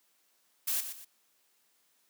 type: noise with echo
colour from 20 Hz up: blue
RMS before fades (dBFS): -31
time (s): 0.67-0.81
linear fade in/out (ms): 10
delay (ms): 120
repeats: 2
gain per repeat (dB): -9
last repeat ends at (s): 1.05
effects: white hiss -71 dBFS RMS until 2.09 s + high-pass 200 Hz 12 dB/octave